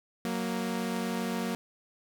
sawtooth tone pair together, 185.5 / 233.1 Hz, F#3 / A#3, +5 / 0 cents, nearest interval major third, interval 395 cents, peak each -30 / -28 dBFS, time 0.25-1.55 s, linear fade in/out 0 ms, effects none

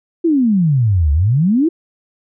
sine exponential two-way sweep, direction down then up, 350 to 69.3 to 350 Hz, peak -10 dBFS, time 0.24-1.69 s, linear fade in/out 10 ms, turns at 1.12 s, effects none

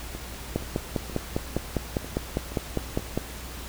two click trains, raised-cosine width 2 ms, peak -24 / -11 dBFS, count 7 / 14, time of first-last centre 0.15-2.994 / 0.56-3.176 s, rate 2.11 / 4.97 Hz, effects added 60 Hz sine -39 dBFS peak until 3.68 s + pink hiss -40 dBFS RMS until 3.68 s

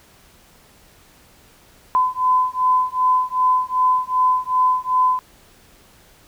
sine beating tone pair, 1013 / 1015.6 Hz, B5 / B5, +44 / +48 cents, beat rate 2.6 Hz, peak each -18 dBFS, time 1.95-5.19 s, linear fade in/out 0 ms, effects pink hiss -51 dBFS RMS until 6.27 s

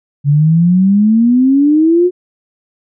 sine exponential sweep, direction up, 140 to 366.7 Hz, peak -6 dBFS, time 0.24-2.11 s, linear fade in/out 50 ms, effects none

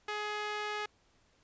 sawtooth tone with band-pass filter, 420 Hz, G#4, 19 cents sharp, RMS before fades -37 dBFS, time 0.08-0.86 s, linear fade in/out 5 ms, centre 1900 Hz, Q 0.76, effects pink hiss -69 dBFS RMS until 1.43 s + resampled to 16000 Hz

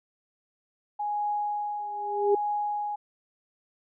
sine tone with tremolo, 830.6 Hz, G#5, in tune, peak -25 dBFS, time 0.99-2.96 s, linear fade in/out 10 ms, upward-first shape triangle, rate 0.82 Hz, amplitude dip 55%
sine tone with exponential growth, 406 Hz, G#4, 39 cents flat, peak -17 dBFS, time 1.79-2.35 s, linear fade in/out 5 ms, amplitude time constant 120 ms
effects none

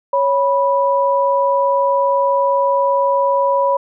sine tone pair together, 554.4 / 982.4 Hz, C#5 / B5, 0 / -9 cents, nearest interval minor seventh, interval 991 cents, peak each -15 dBFS, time 0.13-3.77 s, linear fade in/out 5 ms, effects none

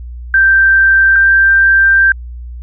sine tone pair in turn, 1568 / 1575.7 Hz, G6 / G6, 0 / +9 cents, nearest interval unison, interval 9 cents, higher second, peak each -5 dBFS, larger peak neither, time 0.34-1.16 / 1.16-2.12 s, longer second, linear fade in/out 2 ms, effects added 60 Hz sine -24 dBFS peak until 2.62 s

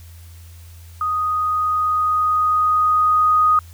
sine tone with level ramp, 1244.5 Hz, D#6, in tune, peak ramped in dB -18 to -11 dBFS, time 1.01-3.59 s, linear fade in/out 2 ms, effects added 84 Hz sine -38 dBFS peak until 3.73 s + white hiss -50 dBFS RMS until 3.73 s

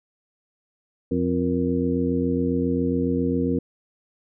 harmonic tone with a mistuned harmonic, 87.31 Hz, F2, in tune, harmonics 1 / 2 / 3 / 4 / 5, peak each -30 / -27 / -23 / -29 / -27 dBFS, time 1.11-3.59 s, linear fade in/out 5 ms, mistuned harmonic 5, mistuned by +120 cents, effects none

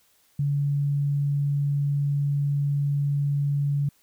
sine tone, 142.7 Hz, D3, 49 cents flat, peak -21 dBFS, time 0.39-3.89 s, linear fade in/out 5 ms, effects white hiss -63 dBFS RMS until 4.02 s

